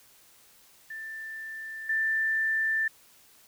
sine tone pair in turn, 1775 / 1775 Hz, A6 / A6, +15 / +15 cents, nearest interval unison, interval 0 cents, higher neither, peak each -36 / -24 dBFS, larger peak second, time 0.9-1.89 / 1.89-2.88 s, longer neither, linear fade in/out 5 ms, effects white hiss -58 dBFS RMS until 3.47 s

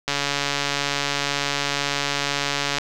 click train, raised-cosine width 0.2 ms, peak -5 dBFS, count 385, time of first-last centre 0.08-2.784 s, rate 142 Hz, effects none

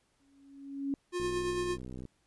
sine tone with exponential growth, 277.2 Hz, C#4, in tune, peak -28 dBFS, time 0.2-0.94 s, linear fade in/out 1 ms, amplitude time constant 160 ms
square tone with tremolo, 355.6 Hz, F4, 31 cents sharp, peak -30 dBFS, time 1.12-1.78 s, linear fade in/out 50 ms, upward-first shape triangle, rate 8.9 Hz, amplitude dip 40%
click train, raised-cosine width 3 ms, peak -31 dBFS, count 55, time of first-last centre 1.2-2.053 s, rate 63.3 Hz
effects pink hiss -73 dBFS RMS until 2.26 s + resampled to 24000 Hz

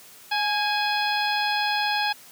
harmonic tone with a mistuned harmonic, 838 Hz, G#5, 15 cents sharp, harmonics 1 / 2 / 3 / 4 / 5 / 6, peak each -25 / -28 / -30 / -31 / -32 / -33 dBFS, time 0.31-2.13 s, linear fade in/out 10 ms, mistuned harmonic 2, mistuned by -38 cents, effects white hiss -48 dBFS RMS until 2.31 s + high-pass 100 Hz 12 dB/octave

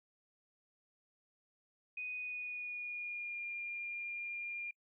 sine tone with pitch glide, 2489 to 2404 Hz, D#7 to D7, 0 to +40 cents, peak -39 dBFS, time 1.97-4.71 s, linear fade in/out 5 ms, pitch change -60 cents, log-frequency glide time 2.15-3.45 s, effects noise-tail reverb RT60 0.1 s tail -26 dB re dry

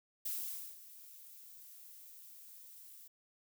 violet noise with ADSR envelope, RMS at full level -38 dBFS, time 0.25-3.08 s, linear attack 8 ms, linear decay 500 ms, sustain -17 dB, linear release 9 ms, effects none

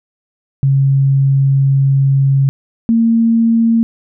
sine tone pair in turn, 136.7 / 228.7 Hz, C#3 / A#3, -24 / -33 cents, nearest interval major sixth, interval 891 cents, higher second, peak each -8 dBFS, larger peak neither, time 0.63-2.49 / 2.89-3.83 s, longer first, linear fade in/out 0 ms, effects none

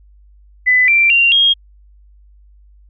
sine tone with pitch steps, 2003 / 2355 / 2768 / 3254 Hz, B6 / D7 / F7 / G#7, +24 / +4 / -16 / -36 cents, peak -8 dBFS, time 0.66-1.54 s, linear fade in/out 20 ms, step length 220 ms, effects added 50 Hz sine -43 dBFS peak until 2.89 s

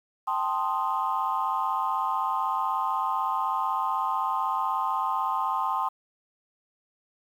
sine chord, A half-diminished seventh, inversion third, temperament equal, 784 / 880 / 1046.5 / 1244.5 Hz, G5 / A5 / C6 / Eb6, 0 / 0 / 0 / 0 cents, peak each -31 / -30 / -27 / -31 dBFS, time 0.27-5.89 s, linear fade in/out 10 ms, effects tanh soft clip ceiling -16 dBFS + 9-bit

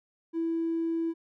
triangle tone, 330 Hz, E4, 2 cents sharp, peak -23 dBFS, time 0.33-1.14 s, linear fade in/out 50 ms, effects tanh soft clip ceiling -24 dBFS

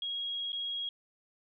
sine tone with dropouts, 3294 Hz, G#7, 15 cents flat, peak -33 dBFS, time 0.02-0.89 s, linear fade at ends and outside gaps 2 ms, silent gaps 0.521-0.529 s, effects none

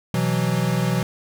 square chord, B suspended fourth, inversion none, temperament equal with one note detuned, 125.63 / 164.81 / 185 Hz, B2 / E3 / F#3, +30 / 0 / 0 cents, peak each -24 / -24 / -25 dBFS, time 0.14-1.03 s, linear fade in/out 2 ms, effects none

